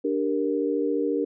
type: chord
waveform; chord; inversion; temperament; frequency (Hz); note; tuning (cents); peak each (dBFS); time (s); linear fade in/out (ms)
sine; G minor; second; equal; 293.7 / 392 / 466.2; D4 / G4 / Bb4; 0 / 0 / 0; -26 / -28 / -26; 0.04-1.25; 10
effects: none